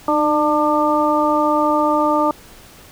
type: harmonic tone with a mistuned harmonic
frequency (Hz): 298.8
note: D4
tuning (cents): +30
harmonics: 1 / 2 / 3 / 4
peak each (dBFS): -19 / -19 / -19 / -19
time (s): 0.08-2.31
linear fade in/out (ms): 2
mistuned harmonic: 1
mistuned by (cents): +33
effects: pink hiss -43 dBFS RMS until 2.91 s